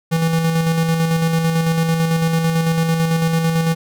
square tone with tremolo, 163.9 Hz, E3, 10 cents flat, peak -14 dBFS, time 0.11-3.75 s, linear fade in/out 20 ms, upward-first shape square, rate 9 Hz, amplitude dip 35%, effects none

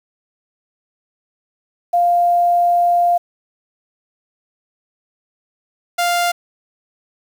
sine / sawtooth tone pair in turn, 698.5 / 698.5 Hz, F5 / F5, 0 / 0 cents, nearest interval unison, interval 0 cents, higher neither, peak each -11 dBFS, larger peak neither, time 1.93-3.18 / 5.98-6.32 s, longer first, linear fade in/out 10 ms, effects 7-bit

